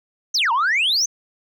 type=exponential two-way sweep; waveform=sine; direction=down then up; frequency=6420 to 892 to 6420 Hz; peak=-14 dBFS; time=0.34-1.06 s; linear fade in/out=10 ms; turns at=0.52 s; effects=tanh soft clip ceiling -14 dBFS